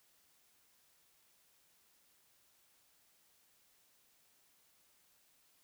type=silence; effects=white hiss -71 dBFS RMS until 5.63 s